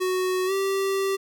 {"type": "tone with pitch glide", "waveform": "square", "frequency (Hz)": [370, 389.3], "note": ["F#4", "G4"], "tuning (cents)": [0, -12], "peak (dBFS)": -23, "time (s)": [0, 1.17], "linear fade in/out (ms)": 20, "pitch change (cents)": 88, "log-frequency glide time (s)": [0.46, 0.52], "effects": []}